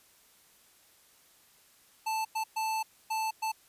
square tone bursts at uneven times, 880 Hz, A5, in tune, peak -30 dBFS, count 5, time 2.06-2.25 / 2.35-2.44 / 2.56-2.83 / 3.1-3.31 / 3.42-3.52 s, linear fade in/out 10 ms, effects white hiss -62 dBFS RMS until 3.68 s + resampled to 32000 Hz

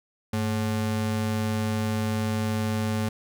square ring-modulated tone, 161.3 Hz, E3, 37 cents flat, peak -22 dBFS, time 0.33-3.09 s, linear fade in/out 5 ms, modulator 60.4 Hz, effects none

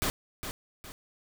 pink noise with echo, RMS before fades -29 dBFS, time 0.02-0.1 s, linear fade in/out 0 ms, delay 410 ms, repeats 2, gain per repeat -8 dB, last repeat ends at 0.92 s, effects none

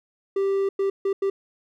triangle tone bursts at uneven times, 392 Hz, G4, in tune, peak -18 dBFS, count 4, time 0.36-0.69 / 0.79-0.9 / 1.05-1.13 / 1.22-1.3 s, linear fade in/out 5 ms, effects none

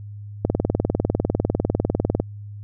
click train, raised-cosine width 2 ms, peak -5 dBFS, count 36, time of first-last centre 0.45-2.2 s, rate 20 Hz, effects added 103 Hz sine -33 dBFS peak until 2.63 s

